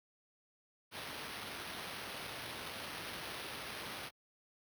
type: noise with sample-and-hold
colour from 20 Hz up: blue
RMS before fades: -45 dBFS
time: 0.91-4.11 s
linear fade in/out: 50 ms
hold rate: 7350 Hz
effects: high-pass 60 Hz 12 dB/octave